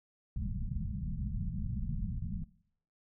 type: low-pass noise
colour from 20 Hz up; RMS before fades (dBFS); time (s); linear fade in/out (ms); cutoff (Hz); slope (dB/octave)
pink; -36; 0.36-2.44; 2; 220; 96
effects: noise-tail reverb RT60 0.6 s tail -18 dB re dry